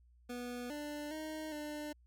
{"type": "tone with pitch steps", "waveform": "25% pulse", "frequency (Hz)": [244.5, 295.4, 311.6, 298.9], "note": ["B3", "D4", "D#4", "D4"], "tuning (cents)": [-17, 10, 3, 31], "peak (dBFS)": -37, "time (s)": [0.29, 1.93], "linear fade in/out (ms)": 10, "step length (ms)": 410, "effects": ["added 60 Hz sine -62 dBFS peak until 2.06 s"]}